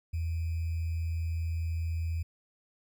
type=tone with sample-and-hold; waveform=sine; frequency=82.41 Hz; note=E2; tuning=in tune; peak=-29 dBFS; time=0.13-2.23 s; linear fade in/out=10 ms; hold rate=2450 Hz; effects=none